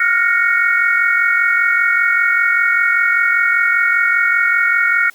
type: chord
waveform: sine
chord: Gb major seventh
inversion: third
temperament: equal with one note detuned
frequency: 1396.9 / 1442 / 1864.7 / 2217 Hz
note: F6 / Gb6 / Bb6 / Db7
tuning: 0 / -45 / 0 / 0 cents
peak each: -17 dBFS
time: 0-5.1 s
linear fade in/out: 5 ms
effects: white hiss -47 dBFS RMS until 5.14 s